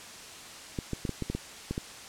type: clicks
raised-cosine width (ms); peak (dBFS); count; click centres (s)
3; -18; 9; 0.788 / 0.933 / 1.052 / 1.093 / 1.223 / 1.3 / 1.35 / 1.71 / 1.779
effects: white hiss -45 dBFS RMS until 2.08 s + low-pass 8000 Hz 12 dB/octave